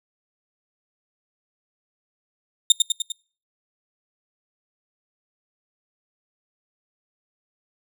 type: tone with echo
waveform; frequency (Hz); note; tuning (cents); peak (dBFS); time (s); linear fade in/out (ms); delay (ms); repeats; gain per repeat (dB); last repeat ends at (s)
25% pulse; 3651; A#7; -37; -6; 2.7-2.72; 2; 100; 4; -4; 3.12
effects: noise-tail reverb RT60 0.4 s tail -24 dB re dry